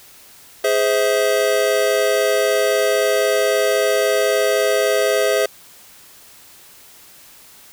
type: chord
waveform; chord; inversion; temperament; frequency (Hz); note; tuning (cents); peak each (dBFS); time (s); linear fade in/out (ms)
square; Ab augmented; none; just; 415.3 / 519.1 / 648.9; Ab4 / C5 / E5; 0 / -14 / -27; -20; 0.64-5.46; 5
effects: white hiss -45 dBFS RMS until 7.72 s